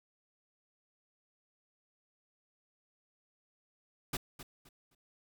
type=noise with echo; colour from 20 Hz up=pink; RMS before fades=-35 dBFS; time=4.13-4.17 s; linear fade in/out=5 ms; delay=260 ms; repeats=3; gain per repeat=-12 dB; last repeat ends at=4.95 s; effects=none